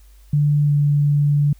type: tone with pitch glide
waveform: sine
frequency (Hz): 146.83 to 145.31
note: D3 to D3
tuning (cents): 0 to -18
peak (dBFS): -13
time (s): 0.33-1.53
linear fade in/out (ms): 5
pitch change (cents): -18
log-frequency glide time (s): 0.66-0.71
effects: added 50 Hz sine -44 dBFS peak until 1.59 s + white hiss -58 dBFS RMS until 1.59 s